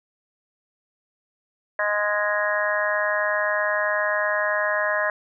harmonic tone, 207.7 Hz, G#3, in tune, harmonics 3 / 4 / 5 / 6 / 7 / 8 / 9, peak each -25 / -37 / -28 / -34 / -34 / -25 / -28 dBFS, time 1.79-5.1 s, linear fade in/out 2 ms, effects none

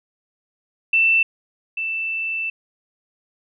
sine tone pair in turn, 2670 / 2658 Hz, E7 / E7, +22 / +14 cents, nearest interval unison, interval 8 cents, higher first, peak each -13 / -22 dBFS, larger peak first, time 0.93-1.23 / 1.77-2.5 s, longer second, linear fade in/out 5 ms, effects none

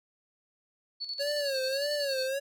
sine tone with tremolo, 4435 Hz, C#8, in tune, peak -32 dBFS, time 1-2.28 s, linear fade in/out 20 ms, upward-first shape square, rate 11 Hz, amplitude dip 60%
square tone with vibrato, 554.4 Hz, C#5, in tune, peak -30 dBFS, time 1.19-2.4 s, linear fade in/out 20 ms, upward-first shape sine, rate 1.7 Hz, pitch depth 110 cents each way
effects none

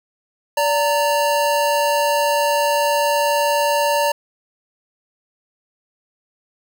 square tone pair together, 579.6 / 920 Hz, D5 / A#5, -23 / -23 cents, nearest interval minor sixth, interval 800 cents, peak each -19 / -19 dBFS, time 0.57-4.12 s, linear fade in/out 5 ms, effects none

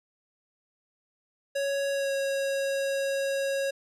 square tone with pitch glide, 556 to 549 Hz, C#5 to C#5, +5 to -17 cents, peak -27 dBFS, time 1.55-3.71 s, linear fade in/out 10 ms, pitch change -22 cents, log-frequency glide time 1.92-2.12 s, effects low-pass 11000 Hz 12 dB/octave

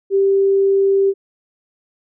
sine tone, 392 Hz, G4, in tune, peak -11 dBFS, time 0.1-1.14 s, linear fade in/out 50 ms, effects none

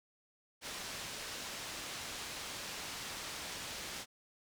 white low-pass noise, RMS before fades -44 dBFS, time 0.61-4.06 s, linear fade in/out 50 ms, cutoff 5900 Hz, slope 12 dB/octave, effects none

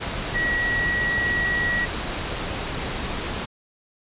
sine tone in noise, 1920 Hz, B6, 49 cents flat, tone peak -21 dBFS, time 0.34-1.86 s, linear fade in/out 20 ms, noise pink, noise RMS -28 dBFS, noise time 0-3.46 s, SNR +4 dB, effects resampled to 8000 Hz

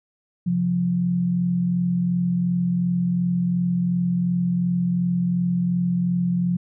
sine tone pair together, 134.03 / 176.8 Hz, C3 / F3, +42 / +22 cents, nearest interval perfect fourth, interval 480 cents, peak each -28 / -19 dBFS, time 0.46-6.57 s, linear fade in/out 10 ms, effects none

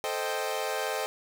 sawtooth chord, A half-diminished seventh, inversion none, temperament equal, 440 / 523.3 / 622.3 / 784 Hz, A4 / C5 / Eb5 / G5, 0 / 0 / 0 / 0 cents, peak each -31 dBFS, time 0.04-1.06 s, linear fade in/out 0 ms, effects none

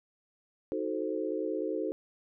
sine chord, D# diminished seventh, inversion none, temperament equal with one note detuned, 313.5 / 370 / 440 / 523.3 Hz, D#4 / F#4 / A4 / C5, +13 / 0 / 0 / 0 cents, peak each -35 / -36 / -35 / -37 dBFS, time 0.72-1.92 s, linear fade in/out 0 ms, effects none

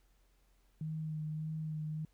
sine tone with vibrato, 155.56 Hz, D#3, in tune, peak -36 dBFS, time 0.81-2.05 s, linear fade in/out 2 ms, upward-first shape sine, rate 1.7 Hz, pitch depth 20 cents each way, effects added 44 Hz sine -67 dBFS peak until 2.13 s + pink hiss -75 dBFS RMS until 2.13 s

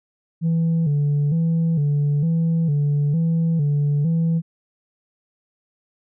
sine tone with vibrato, 154.8 Hz, D#3, 9 cents flat, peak -14 dBFS, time 0.41-4.42 s, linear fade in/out 50 ms, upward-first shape square, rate 1.1 Hz, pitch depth 110 cents each way, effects tanh soft clip ceiling -15 dBFS

